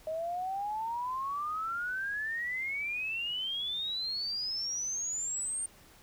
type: exponential sweep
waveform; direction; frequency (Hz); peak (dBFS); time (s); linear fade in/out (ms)
sine; up; 622.3 to 8870; -32; 0.07-5.66; 2
effects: pink hiss -58 dBFS RMS until 6.02 s